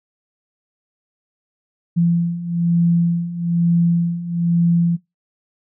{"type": "beating tone pair", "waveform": "sine", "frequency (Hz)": [169.8, 170.9], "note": ["F3", "F3"], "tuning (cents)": [-48, -37], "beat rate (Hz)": 1.1, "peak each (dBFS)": [-20, -16], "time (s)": [1.96, 4.97], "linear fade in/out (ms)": 20, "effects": ["noise-tail reverb RT60 0.2 s tail -22 dB re dry"]}